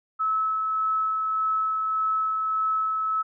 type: tone with tremolo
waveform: sine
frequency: 1298 Hz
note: E6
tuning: 27 cents flat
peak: -21 dBFS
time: 0.19-3.23 s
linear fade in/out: 20 ms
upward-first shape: sine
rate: 1.7 Hz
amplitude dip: 25%
effects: none